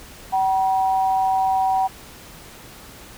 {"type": "tone pair together", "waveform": "sine", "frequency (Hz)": [763, 961.3], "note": ["G5", "B5"], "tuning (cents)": [-47, -47], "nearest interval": "major third", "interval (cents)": 400, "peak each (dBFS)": [-17, -25], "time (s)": [0.32, 1.88], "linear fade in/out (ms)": 20, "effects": ["pink hiss -42 dBFS RMS until 3.17 s"]}